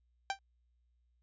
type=tone with exponential decay; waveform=sawtooth; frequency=784 Hz; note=G5; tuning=in tune; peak=-25 dBFS; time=0.3-0.39 s; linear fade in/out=1 ms; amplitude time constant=19 ms; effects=added 60 Hz sine -70 dBFS peak until 1.22 s + resampled to 16000 Hz